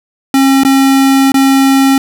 square tone with dropouts, 270 Hz, C#4, 45 cents flat, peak -6 dBFS, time 0.34-1.98 s, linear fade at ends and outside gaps 2 ms, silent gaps 0.635-0.649 / 1.32-1.342 s, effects none

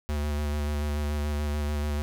square tone with vibrato, 73.9 Hz, D2, 11 cents sharp, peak -27 dBFS, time 0.09-2.02 s, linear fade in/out 0 ms, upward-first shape square, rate 6.9 Hz, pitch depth 18 cents each way, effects none

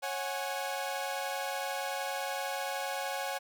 sawtooth chord, C# suspended fourth, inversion none, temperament equal with one note detuned, 549.3 / 740 / 830.6 Hz, C#5 / F#5 / G#5, -16 / 0 / 0 cents, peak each -34 dBFS, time 0.02-3.39 s, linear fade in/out 20 ms, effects none

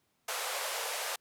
pink band-pass noise, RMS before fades -36 dBFS, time 0.28-1.16 s, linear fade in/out 5 ms, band 480 to 14000 Hz, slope 48 dB/octave, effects pink hiss -75 dBFS RMS until 1.2 s + high-pass 100 Hz 12 dB/octave

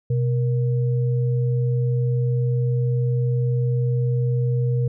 sine tone pair together, 126.3 / 470 Hz, B2 / A#4, +39 / +14 cents, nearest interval octave + major seventh, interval 2275 cents, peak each -18 / -29 dBFS, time 0.1-4.88 s, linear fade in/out 5 ms, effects none

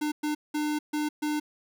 square tone bursts at uneven times, 300 Hz, D4, 37 cents sharp, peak -27 dBFS, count 5, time 0.01-0.12 / 0.23-0.35 / 0.54-0.79 / 0.93-1.09 / 1.22-1.4 s, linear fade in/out 10 ms, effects none

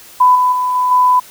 sine tone with level steps, 1000 Hz, B5, 21 cents sharp, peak -5 / -9 / -13 / -11 / -7 dBFS, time 0.2-1.2 s, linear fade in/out 10 ms, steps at 0.35 / 0.52 / 0.75 / 0.91 s, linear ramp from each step 5 ms, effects white hiss -39 dBFS RMS until 1.3 s

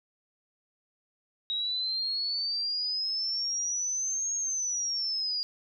sine exponential two-way sweep, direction up then down, 3810 to 6570 to 4809 Hz, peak -28 dBFS, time 1.5-5.43 s, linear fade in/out 0 ms, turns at 4.34 s, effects none

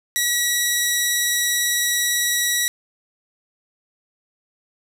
10% pulse tone with vibrato, 1930 Hz, B6, 40 cents flat, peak -9 dBFS, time 0.16-2.68 s, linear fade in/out 0 ms, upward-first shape triangle, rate 18 Hz, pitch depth 11 cents each way, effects none

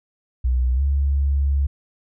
sine tone with pitch glide, 62.5 to 69.75 Hz, B1 to C#2, +21 to +11 cents, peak -16 dBFS, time 0.44-1.67 s, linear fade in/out 10 ms, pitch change +190 cents, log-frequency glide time 0.75-0.81 s, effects none

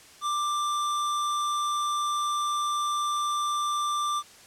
square tone, 1182 Hz, D6, 11 cents sharp, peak -26 dBFS, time 0.21-4.23 s, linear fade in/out 50 ms, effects white hiss -51 dBFS RMS until 4.46 s + low-pass 9000 Hz 12 dB/octave

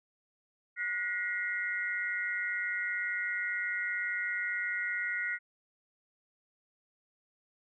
sine tone cluster, 1450 / 1913 / 2108 Hz, F#6 / A#6 / C7, -35 / +44 / +12 cents, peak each -36 / -34 / -37 dBFS, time 0.76-5.39 s, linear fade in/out 50 ms, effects none

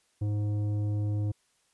sine tone with tanh clipping, 104.2 Hz, G#2, 6 cents sharp, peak -28 dBFS, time 0.21-1.32 s, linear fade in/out 10 ms, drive 10 dB, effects white hiss -70 dBFS RMS until 1.73 s + resampled to 24000 Hz

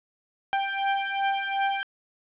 sawtooth beating tone pair, 786 / 788.7 Hz, G5 / G5, +4 / +10 cents, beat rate 2.7 Hz, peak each -23 / -24 dBFS, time 0.53-1.83 s, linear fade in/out 0 ms, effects resampled to 8000 Hz + 9-bit

